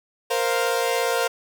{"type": "chord", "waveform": "sawtooth", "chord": "Bb suspended second", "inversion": "none", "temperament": "equal", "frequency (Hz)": [466.2, 523.3, 698.5], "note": ["Bb4", "C5", "F5"], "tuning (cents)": [0, 0, 0], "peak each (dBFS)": [-20, -21, -23], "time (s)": [0.3, 1.28], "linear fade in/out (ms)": 10, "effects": []}